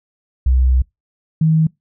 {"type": "tone pair in turn", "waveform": "sine", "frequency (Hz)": [63.8, 158.92], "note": ["C2", "D#3"], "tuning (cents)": [-43, 37], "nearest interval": "octave + major third", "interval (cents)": 1580, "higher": "second", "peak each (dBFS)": -10, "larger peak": "neither", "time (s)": [[0.46, 0.82], [1.41, 1.67]], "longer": "first", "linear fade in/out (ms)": 5, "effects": ["noise-tail reverb RT60 0.2 s tail -26 dB re dry"]}